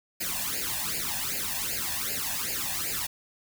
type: noise with flanger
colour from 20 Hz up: white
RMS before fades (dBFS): -31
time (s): 0.2-3.07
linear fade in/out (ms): 10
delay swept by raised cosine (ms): 0.42 to 1.17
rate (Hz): 2.6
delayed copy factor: +0.9
effects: none